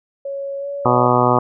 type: tone with pitch glide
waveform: sine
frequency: 554.4 to 564.7 Hz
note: C#5 to C#5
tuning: 0 to +32 cents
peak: -23 dBFS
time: 0.25-1.07 s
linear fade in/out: 5 ms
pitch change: +32 cents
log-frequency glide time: 0.58-0.68 s
type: harmonic tone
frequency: 123.4 Hz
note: B2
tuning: 1 cent flat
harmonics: 1 / 2 / 3 / 4 / 5 / 6 / 7 / 8 / 9 / 10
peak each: -21 / -21 / -21 / -21 / -21 / -21 / -21 / -21 / -21 / -21 dBFS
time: 0.85-1.39 s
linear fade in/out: 5 ms
effects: none